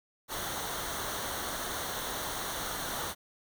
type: noise with comb filter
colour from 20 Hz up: pink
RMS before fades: -36 dBFS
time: 0.28-3.15 s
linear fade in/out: 50 ms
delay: 0.4 ms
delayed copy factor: -0.65
effects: none